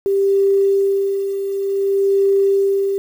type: tone with tremolo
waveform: sine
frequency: 394 Hz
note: G4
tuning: 9 cents sharp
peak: -11 dBFS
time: 0.06-2.98 s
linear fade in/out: 0 ms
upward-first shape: sine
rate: 0.55 Hz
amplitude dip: 60%
effects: 7-bit